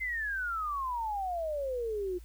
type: exponential sweep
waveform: sine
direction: down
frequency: 2100 to 349.2 Hz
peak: -31 dBFS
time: 0-2.19 s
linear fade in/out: 20 ms
effects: added 56 Hz sine -46 dBFS peak until 2.24 s + white hiss -63 dBFS RMS until 2.24 s